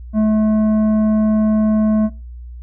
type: tone with tanh clipping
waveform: triangle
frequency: 215.7 Hz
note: A3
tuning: 34 cents flat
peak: -13 dBFS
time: 0.13-2.1 s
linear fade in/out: 50 ms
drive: 13 dB
effects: noise-tail reverb RT60 0.3 s tail -24 dB re dry + added 60 Hz sine -30 dBFS peak until 2.62 s